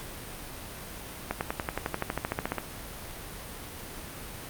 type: accelerating click train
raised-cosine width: 0.5 ms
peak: -13 dBFS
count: 17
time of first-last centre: 1.31-2.583 s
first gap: 99 ms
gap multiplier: 0.97
effects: pink hiss -41 dBFS RMS until 4.49 s + Opus 48 kbps